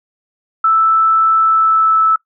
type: tone with pitch glide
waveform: sine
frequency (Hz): 1318.5 to 1310.1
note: E6 to E6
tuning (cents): 0 to -11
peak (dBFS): -8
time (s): 0.64-2.16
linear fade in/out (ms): 5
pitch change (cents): -11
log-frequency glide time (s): 1.37-2.01
effects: noise-tail reverb RT60 0.1 s tail -20 dB re dry